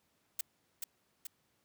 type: noise with echo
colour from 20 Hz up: blue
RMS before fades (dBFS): -34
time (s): 0.39-0.41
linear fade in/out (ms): 5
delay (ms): 430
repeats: 2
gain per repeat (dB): -4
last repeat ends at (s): 1.27
effects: pink hiss -75 dBFS RMS until 1.64 s + high-pass 100 Hz 12 dB/octave